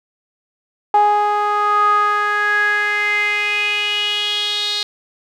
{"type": "tone with band-pass filter sweep", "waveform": "sawtooth", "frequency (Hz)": 415.3, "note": "G#4", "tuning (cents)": 0, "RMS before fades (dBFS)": -17, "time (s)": [0.94, 4.83], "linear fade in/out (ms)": 2, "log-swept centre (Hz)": [860, 4000], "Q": 6.5, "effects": []}